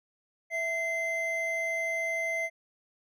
triangle tone pair together, 659.3 / 2071 Hz, E5 / C7, 0 / -18 cents, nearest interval octave + minor sixth, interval 1982 cents, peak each -32 / -28 dBFS, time 0.5-2.5 s, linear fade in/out 50 ms, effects none

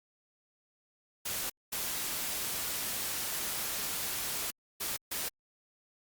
white noise bursts at uneven times, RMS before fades -35 dBFS, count 4, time 1.25-1.5 / 1.72-4.51 / 4.8-4.97 / 5.11-5.29 s, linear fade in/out 10 ms, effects Opus 48 kbps

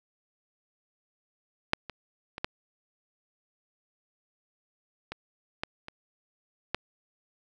clicks, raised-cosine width 0.3 ms, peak -6 / -22 / -21 / -12 / -20 / -14 / -24 / -11 dBFS, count 8, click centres 1.734 / 1.897 / 2.381 / 2.445 / 5.12 / 5.635 / 5.884 / 6.746 s, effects none

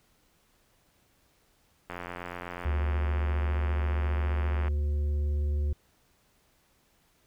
click train, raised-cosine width 0.5 ms, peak -22 dBFS, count 246, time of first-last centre 1.9-4.681 s, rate 88.1 Hz
harmonic tone, 73.42 Hz, D2, in tune, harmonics 1 / 3 / 5 / 7, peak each -25 / -47 / -45 / -52 dBFS, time 2.65-5.73 s, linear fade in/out 5 ms
effects pink hiss -67 dBFS RMS until 7.26 s

